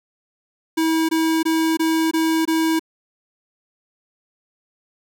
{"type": "tone bursts", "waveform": "square", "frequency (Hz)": 322.4, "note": "E4", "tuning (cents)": -38, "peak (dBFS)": -17, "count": 6, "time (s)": [0.77, 2.795], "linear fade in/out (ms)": 10, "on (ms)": 320, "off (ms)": 21, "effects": ["9-bit"]}